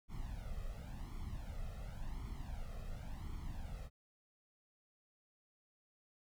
brown noise with flanger, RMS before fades -44 dBFS, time 0.08-3.9 s, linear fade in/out 50 ms, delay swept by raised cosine 0.91 to 1.59 ms, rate 0.92 Hz, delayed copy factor +0.85, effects none

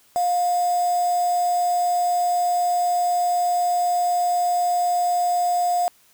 sine tone with quantisation, 708 Hz, F5, 23 cents sharp, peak -18 dBFS, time 0.16-5.88 s, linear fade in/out 0 ms, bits 5, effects white hiss -57 dBFS RMS until 6.13 s

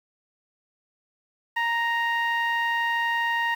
sawtooth tone with low-pass filter, 932.3 Hz, A#5, in tune, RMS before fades -25 dBFS, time 1.56-3.55 s, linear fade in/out 10 ms, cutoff 2200 Hz, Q 4, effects 8-bit

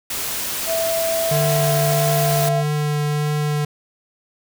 white noise, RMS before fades -25 dBFS, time 0.1-2.49 s, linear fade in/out 5 ms
sine tone with pitch glide, 659.3 to 679.4 Hz, E5 to F5, 0 to -48 cents, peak -19 dBFS, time 0.66-2.64 s, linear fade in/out 50 ms, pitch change +52 cents, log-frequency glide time 1.29-2.25 s
square tone with vibrato, 148.8 Hz, D3, 23 cents sharp, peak -19 dBFS, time 1.31-3.65 s, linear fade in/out 5 ms, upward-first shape triangle, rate 1.6 Hz, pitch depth 10 cents each way
effects none

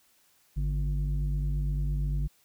sine tone pair together, 51.51 / 145.7 Hz, G#1 / D3, -13 / -13 cents, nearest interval octave + tritone, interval 1800 cents, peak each -25 / -29 dBFS, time 0.56-2.28 s, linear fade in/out 20 ms, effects tanh soft clip ceiling -23 dBFS + white hiss -65 dBFS RMS until 2.44 s

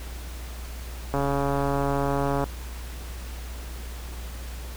click train, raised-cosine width 1 ms, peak -12 dBFS, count 183, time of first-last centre 1.14-2.44 s, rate 140 Hz, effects added 60 Hz sine -34 dBFS peak until 4.76 s + pink hiss -43 dBFS RMS until 4.76 s

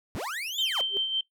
35% pulse linear two-way sweep, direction up then down, 41.33 to 3749 to 457.4 Hz, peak -30 dBFS, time 0.15-0.81 s, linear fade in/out 0 ms, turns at 0.6 s
sine tone with tremolo, 3120 Hz, G7, 9 cents flat, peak -23 dBFS, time 0.58-1.21 s, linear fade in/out 5 ms, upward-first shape sine, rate 5.4 Hz, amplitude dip 50%
sine tone with exponential growth, 398.5 Hz, G4, 28 cents sharp, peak -29 dBFS, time 0.87-0.97 s, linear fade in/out 0 ms, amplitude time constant 20 ms
effects noise-tail reverb RT60 0.1 s tail -17 dB re dry

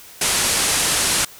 white low-pass noise, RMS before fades -19 dBFS, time 0.21-1.25 s, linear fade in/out 5 ms, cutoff 11000 Hz, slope 48 dB/octave, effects white hiss -42 dBFS RMS until 1.39 s

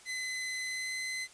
sawtooth tone with pitch glide, 2029 to 2042 Hz, B6 to C7, +46 to -43 cents, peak -31 dBFS, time 0.05-1.28 s, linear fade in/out 50 ms, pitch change +11 cents, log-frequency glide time 0.65-0.92 s, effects white hiss -56 dBFS RMS until 1.33 s + resampled to 22050 Hz

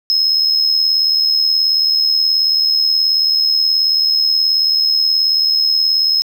triangle tone with amplitude modulation, 5160 Hz, E8, 38 cents flat, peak -7 dBFS, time 0.1-6.22 s, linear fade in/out 0 ms, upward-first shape sine, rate 78.6 Hz, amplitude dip 55%, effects tanh soft clip ceiling -3 dBFS + 8-bit

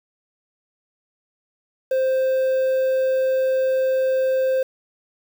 triangle tone with quantisation, 523.3 Hz, C5, in tune, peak -15 dBFS, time 1.91-4.63 s, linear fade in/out 5 ms, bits 7, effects none

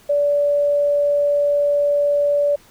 sine tone, 578 Hz, D5, 28 cents flat, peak -14 dBFS, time 0.09-2.56 s, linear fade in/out 10 ms, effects pink hiss -50 dBFS RMS until 2.7 s

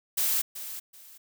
blue noise with echo, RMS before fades -26 dBFS, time 0.17-0.42 s, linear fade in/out 10 ms, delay 380 ms, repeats 2, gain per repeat -12 dB, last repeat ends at 1.18 s, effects none

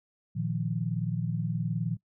sine chord, Bb suspended fourth, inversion none, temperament equal, 116.54 / 155.56 / 174.61 Hz, Bb2 / Eb3 / F3, 0 / 0 / 0 cents, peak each -32 dBFS, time 0.35-1.97 s, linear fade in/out 20 ms, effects noise-tail reverb RT60 0.1 s tail -23 dB re dry

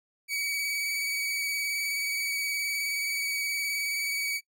sawtooth tone with vibrato, 2270 Hz, C#7, 41 cents sharp, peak -25 dBFS, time 0.28-4.41 s, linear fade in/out 50 ms, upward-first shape square, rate 19 Hz, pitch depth 19 cents each way, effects noise-tail reverb RT60 0.1 s tail -21 dB re dry

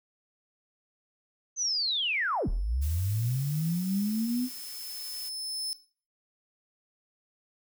sine linear two-way sweep, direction down then up, 6272 to 33.79 to 255.8 Hz, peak -26 dBFS, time 1.56-4.49 s, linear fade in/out 50 ms, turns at 2.49 s
sawtooth tone with exponential growth, 5250 Hz, E8, 8 cents flat, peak -28 dBFS, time 2.05-5.73 s, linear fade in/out 0 ms, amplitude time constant 800 ms
blue noise, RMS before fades -43 dBFS, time 2.81-5.3 s, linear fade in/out 20 ms
effects noise-tail reverb RT60 0.4 s tail -17 dB re dry

